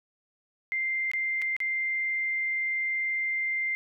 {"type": "tone with dropouts", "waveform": "sine", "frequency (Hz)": 2093, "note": "C7", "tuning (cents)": 0, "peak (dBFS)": -26, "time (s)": [0.72, 3.75], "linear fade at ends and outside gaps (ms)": 0, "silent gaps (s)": [[1.115, 1.135], [1.417, 1.421], [1.565, 1.603]], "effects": []}